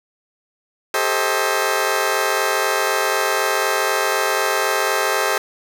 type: chord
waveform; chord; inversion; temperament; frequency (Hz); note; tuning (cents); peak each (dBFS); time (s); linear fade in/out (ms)
15% pulse; A half-diminished seventh; third; just; 396 / 440 / 528 / 633.6; G4 / A4 / C5 / Eb5; +18 / 0 / +16 / +31; -17; 0.94-5.38; 2
effects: none